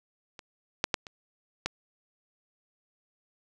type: clicks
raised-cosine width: 0.2 ms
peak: -26 / -7 / -8 / -25 / -11 dBFS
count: 5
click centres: 0.392 / 0.841 / 0.942 / 1.068 / 1.66 s
effects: none